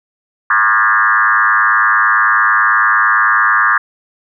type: tone with frequency modulation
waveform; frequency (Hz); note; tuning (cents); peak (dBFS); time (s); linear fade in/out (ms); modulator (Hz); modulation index
sine; 1420; F6; +28; -8; 0.5-3.78; 5; 109; 3.3
effects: none